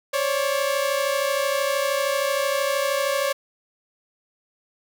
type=tone pair together; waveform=sawtooth; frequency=541 / 574 Hz; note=C#5 / D5; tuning=-42 / -40 cents; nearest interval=minor second; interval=102 cents; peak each=-20 dBFS; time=0.13-3.33 s; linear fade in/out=10 ms; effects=none